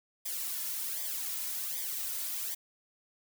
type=noise with flanger; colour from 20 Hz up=blue; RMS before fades=-36 dBFS; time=0.25-2.55 s; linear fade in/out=10 ms; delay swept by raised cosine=0.72 to 2.62 ms; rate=1.3 Hz; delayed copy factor=-0.75; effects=none